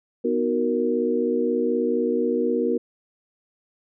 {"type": "chord", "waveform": "sine", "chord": "B major seventh", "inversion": "none", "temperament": "equal", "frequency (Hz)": [246.9, 311.1, 370, 466.2], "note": ["B3", "D#4", "F#4", "A#4"], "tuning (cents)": [0, 0, 0, 0], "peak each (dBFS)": [-25, -29, -26, -23], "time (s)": [0.24, 2.78], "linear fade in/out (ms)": 10, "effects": []}